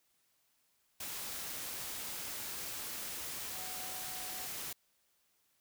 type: tone in noise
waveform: sine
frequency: 743 Hz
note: F#5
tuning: 7 cents sharp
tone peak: -51 dBFS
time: 3.54-4.47 s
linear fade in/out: 5 ms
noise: white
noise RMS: -42 dBFS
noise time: 1-4.73 s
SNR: -12 dB
effects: white hiss -75 dBFS RMS until 5.6 s